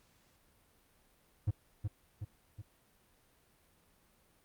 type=tone with echo; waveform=triangle; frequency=103.4 Hz; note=G#2; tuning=7 cents flat; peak=-25 dBFS; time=1.47-1.51 s; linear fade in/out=10 ms; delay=370 ms; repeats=3; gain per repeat=-5 dB; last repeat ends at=2.62 s; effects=pink hiss -69 dBFS RMS until 4.44 s + Opus 48 kbps